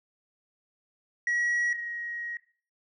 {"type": "tone pair in turn", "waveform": "sine", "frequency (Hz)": [1914, 1890.9], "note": ["A#6", "A#6"], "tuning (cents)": [45, 24], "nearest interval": "unison", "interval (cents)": 21, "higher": "first", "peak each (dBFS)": [-22, -33], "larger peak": "first", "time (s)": [[1.27, 1.73], [1.73, 2.37]], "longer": "second", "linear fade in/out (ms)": 2, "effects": ["noise-tail reverb RT60 0.4 s tail -17 dB re dry", "tanh soft clip ceiling -23 dBFS"]}